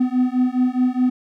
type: beating tone pair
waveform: triangle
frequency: 249.7 / 254.5 Hz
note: B3 / C4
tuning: +19 / -48 cents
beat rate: 4.8 Hz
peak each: -17 dBFS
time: 0-1.1 s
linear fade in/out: 10 ms
effects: none